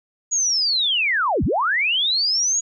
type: linear two-way sweep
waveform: sine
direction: down then up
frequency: 6820 to 41.95 to 6820 Hz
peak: -17 dBFS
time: 0.31-2.61 s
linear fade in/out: 20 ms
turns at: 1.44 s
effects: none